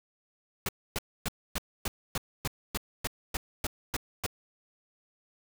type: noise bursts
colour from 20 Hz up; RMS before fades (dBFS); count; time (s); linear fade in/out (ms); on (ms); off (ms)
pink; -31; 13; 0.66-4.264; 2; 28; 270
effects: none